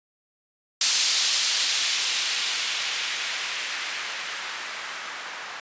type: noise with low-pass filter sweep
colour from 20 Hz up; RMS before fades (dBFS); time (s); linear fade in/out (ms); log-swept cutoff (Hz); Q
violet; -27; 0.81-5.6; 2; 4800 to 1300; 1.1
effects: resampled to 16000 Hz